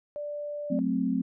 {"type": "tone", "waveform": "sine", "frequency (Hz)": 587.3, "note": "D5", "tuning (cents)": 0, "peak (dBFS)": -32, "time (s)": [0.16, 0.79], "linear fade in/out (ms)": 0}
{"type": "chord", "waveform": "sine", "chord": "F# diminished", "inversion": "none", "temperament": "equal", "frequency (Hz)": [185, 220, 261.6], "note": ["F#3", "A3", "C4"], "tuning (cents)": [0, 0, 0], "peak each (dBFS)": [-30, -30, -27], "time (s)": [0.7, 1.22], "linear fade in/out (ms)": 10}
{"effects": []}